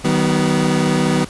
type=chord; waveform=30% pulse; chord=B major; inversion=first; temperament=equal with one note detuned; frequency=155.56 / 189.54 / 246.9 Hz; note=D#3 / F#3 / B3; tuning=0 / +42 / 0 cents; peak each=-16 dBFS; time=0.04-1.25 s; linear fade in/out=10 ms; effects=pink hiss -37 dBFS RMS until 1.29 s + resampled to 24000 Hz